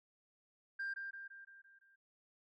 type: tone with echo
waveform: sine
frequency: 1590 Hz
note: G6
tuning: 24 cents sharp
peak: -36 dBFS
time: 0.79-0.94 s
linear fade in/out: 10 ms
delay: 170 ms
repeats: 6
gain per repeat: -5 dB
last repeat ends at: 1.96 s
effects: tanh soft clip ceiling -36 dBFS